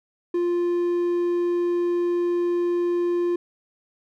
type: tone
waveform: triangle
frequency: 349.2 Hz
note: F4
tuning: in tune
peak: -18 dBFS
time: 0.34-3.36 s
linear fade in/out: 5 ms
effects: none